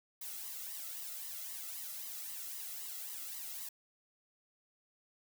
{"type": "noise with flanger", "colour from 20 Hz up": "blue", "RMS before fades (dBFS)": -44, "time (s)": [0.21, 3.69], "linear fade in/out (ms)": 5, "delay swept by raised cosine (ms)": [0.99, 1.53], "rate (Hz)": 3.8, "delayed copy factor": 0.75, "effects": []}